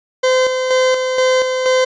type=tone with tremolo; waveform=40% pulse; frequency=514 Hz; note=C5; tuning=31 cents flat; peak=-10 dBFS; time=0.23-1.85 s; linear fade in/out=10 ms; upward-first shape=square; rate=2.1 Hz; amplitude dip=45%; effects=resampled to 16000 Hz